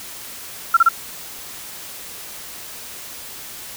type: tone bursts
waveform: sine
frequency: 1360 Hz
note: F6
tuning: 46 cents flat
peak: -8 dBFS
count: 3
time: 0.74-0.889 s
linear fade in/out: 5 ms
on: 29 ms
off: 31 ms
effects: white hiss -35 dBFS RMS until 3.76 s